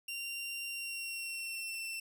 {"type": "tone with pitch glide", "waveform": "sawtooth", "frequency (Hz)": [2768, 2688], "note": ["F7", "E7"], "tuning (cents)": [-16, 33], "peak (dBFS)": -35, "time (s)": [0.08, 2], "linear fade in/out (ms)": 5, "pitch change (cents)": -51, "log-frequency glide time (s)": [0.68, 1.83], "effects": []}